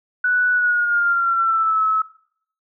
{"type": "tone with pitch glide", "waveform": "sine", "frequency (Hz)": [1480, 1295.9], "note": ["F#6", "E6"], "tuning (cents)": [0, -30], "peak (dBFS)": -15, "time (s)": [0.24, 2.02], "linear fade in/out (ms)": 5, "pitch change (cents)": -230, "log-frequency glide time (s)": [0.52, 1.82], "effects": ["noise-tail reverb RT60 0.6 s tail -18 dB re dry"]}